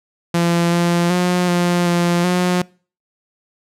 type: tone with pitch steps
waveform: sawtooth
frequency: 170.9 / 172.4 / 179 / 175.5 / 173.4 / 179.6 Hz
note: F3 / F3 / F3 / F3 / F3 / F3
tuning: -37 / -22 / +43 / +9 / -12 / +49 cents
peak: -10 dBFS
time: 0.34-2.62 s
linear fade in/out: 5 ms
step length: 380 ms
effects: noise-tail reverb RT60 0.4 s tail -25 dB re dry + low-pass 11000 Hz 12 dB/octave